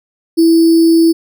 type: tone with sample-and-hold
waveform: sine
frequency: 329.6 Hz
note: E4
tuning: in tune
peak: -5 dBFS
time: 0.37-1.13 s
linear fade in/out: 20 ms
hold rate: 4900 Hz
effects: none